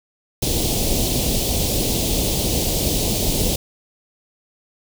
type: band-stop noise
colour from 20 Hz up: pink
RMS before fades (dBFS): -20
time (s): 0.42-3.56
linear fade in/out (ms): 5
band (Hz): 670 to 3100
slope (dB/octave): 24
effects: none